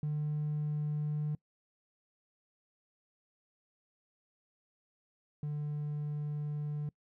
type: tone pair in turn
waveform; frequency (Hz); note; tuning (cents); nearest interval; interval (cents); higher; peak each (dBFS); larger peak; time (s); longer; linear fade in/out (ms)
triangle; 149.9 / 148.26; D3 / D3; +36 / +17; unison; 19; first; -28 / -31; first; 0.03-1.35 / 5.43-6.89; second; 2
effects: noise-tail reverb RT60 0.1 s tail -26 dB re dry + tanh soft clip ceiling -27 dBFS